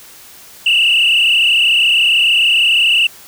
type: tone with frequency modulation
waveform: sine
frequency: 2794 Hz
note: F7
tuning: in tune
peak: -7 dBFS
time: 0.66-3.07 s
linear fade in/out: 5 ms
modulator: 33.1 Hz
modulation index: 4.4
effects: tanh soft clip ceiling -6 dBFS + white hiss -39 dBFS RMS until 3.27 s